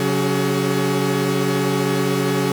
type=tone cluster; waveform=45% pulse; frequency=136.1 / 183.8 / 282.1 / 378.9 / 423.8 Hz; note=C#3 / F#3 / C#4 / F#4 / G#4; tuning=-31 / -11 / +30 / +41 / +35 cents; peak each=-24 dBFS; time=0-2.52 s; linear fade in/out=2 ms; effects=none